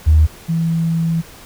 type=tone pair in turn; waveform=sine; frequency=77.78 / 164.81 Hz; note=D#2 / E3; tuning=0 / 0 cents; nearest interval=octave + minor second; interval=1300 cents; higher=second; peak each=-6 / -14 dBFS; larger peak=first; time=0.06-0.27 / 0.48-1.22 s; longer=second; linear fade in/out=20 ms; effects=tanh soft clip ceiling -2 dBFS + pink hiss -40 dBFS RMS until 1.45 s